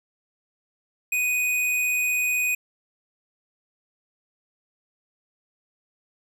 square tone, 2489 Hz, D#7, in tune, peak -22 dBFS, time 1.12-2.55 s, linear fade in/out 5 ms, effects none

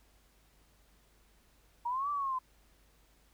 sine linear two-way sweep, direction up then down, 932.3 to 1174.7 to 1014 Hz, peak -31 dBFS, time 1.85-2.39 s, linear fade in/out 10 ms, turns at 2.1 s, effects added 50 Hz sine -66 dBFS peak until 3.33 s + pink hiss -68 dBFS RMS until 3.33 s

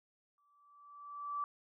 sine tone with exponential growth, 1159 Hz, D6, 23 cents flat, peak -33 dBFS, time 0.38-1.44 s, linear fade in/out 1 ms, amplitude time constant 230 ms, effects none

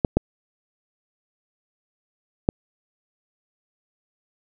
clicks, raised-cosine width 2 ms, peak -3 dBFS, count 3, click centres 0.048 / 0.17 / 2.489 s, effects none

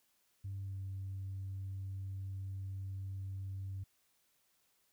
sine tone with pitch glide, 97.9 to 96.44 Hz, G2 to G2, -2 to -28 cents, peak -38 dBFS, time 0.44-3.84 s, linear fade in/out 10 ms, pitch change -26 cents, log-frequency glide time 0.62-0.79 s, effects tanh soft clip ceiling -36 dBFS + white hiss -75 dBFS RMS until 4.92 s

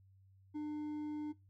triangle tone with hard clipping, 300 Hz, D4, 37 cents sharp, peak -39 dBFS, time 0.54-1.33 s, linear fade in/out 20 ms, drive 7 dB, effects noise-tail reverb RT60 0.2 s tail -19 dB re dry + added 96 Hz sine -62 dBFS peak until 1.49 s

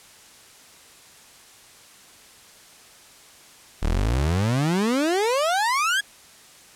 30% pulse exponential sweep, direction up, 35.46 to 1691 Hz, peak -17 dBFS, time 3.82-6.01 s, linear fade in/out 10 ms, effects white hiss -49 dBFS RMS until 6.75 s + low-pass 10000 Hz 12 dB/octave

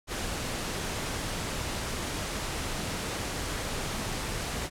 pink noise, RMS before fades -33 dBFS, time 0.07-4.7 s, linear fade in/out 50 ms, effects low-pass 10000 Hz 12 dB/octave

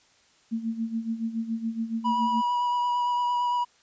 sine tone with tremolo, 226.5 Hz, A#3, 50 cents flat, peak -24 dBFS, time 0.51-2.42 s, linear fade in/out 20 ms, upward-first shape sine, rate 7.1 Hz, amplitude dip 75%
triangle tone with vibrato, 973 Hz, B5, 26 cents flat, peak -21 dBFS, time 2.04-3.65 s, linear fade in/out 20 ms, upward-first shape sine, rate 8.8 Hz, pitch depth 14 cents each way
effects white hiss -61 dBFS RMS until 3.82 s + resampled to 16000 Hz

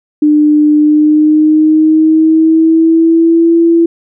sine tone with pitch glide, 300 to 334.8 Hz, D4 to E4, +37 to +27 cents, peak -4 dBFS, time 0.22-3.86 s, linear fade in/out 5 ms, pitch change +190 cents, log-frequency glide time 0.78-3.56 s, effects none

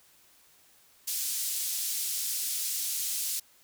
white band-pass noise, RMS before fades -32 dBFS, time 1.07-3.4 s, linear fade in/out 10 ms, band 4600 to 14000 Hz, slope 12 dB/octave, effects white hiss -61 dBFS RMS until 3.63 s

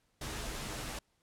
pink noise with comb filter, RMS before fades -40 dBFS, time 0.21-0.99 s, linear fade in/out 5 ms, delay 11 ms, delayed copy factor -0.55, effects pink hiss -75 dBFS RMS until 1.22 s + low-pass 11000 Hz 12 dB/octave

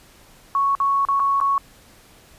sine tone with dropouts, 1108.7 Hz, C#6, in tune, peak -16 dBFS, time 0.55-1.58 s, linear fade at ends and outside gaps 1 ms, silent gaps 0.751-0.801 / 1.051-1.086 / 1.196-1.2 / 1.402-1.412 s, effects pink hiss -50 dBFS RMS until 2.38 s + resampled to 32000 Hz

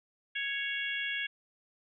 harmonic tone, 554.4 Hz, C#5, in tune, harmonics 3 / 4 / 5 / 6, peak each -36 / -37 / -38 / -39 dBFS, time 0.35-1.27 s, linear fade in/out 10 ms, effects none

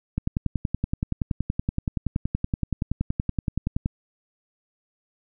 click train, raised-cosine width 5 ms, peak -11 dBFS, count 40, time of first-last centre 0.18-3.859 s, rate 10.6 Hz, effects none

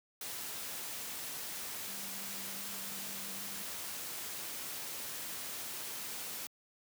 sine tone in noise, 196 Hz, G3, in tune, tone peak -53 dBFS, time 1.88-3.62 s, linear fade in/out 2 ms, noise white, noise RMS -42 dBFS, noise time 0.21-6.47 s, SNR -14 dB, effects high-pass 100 Hz 12 dB/octave

